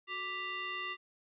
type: tone with frequency modulation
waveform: sine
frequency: 1975.5 Hz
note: B6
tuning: in tune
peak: -36 dBFS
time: 0.07-0.97 s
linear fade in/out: 50 ms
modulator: 804 Hz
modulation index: 1.4
effects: none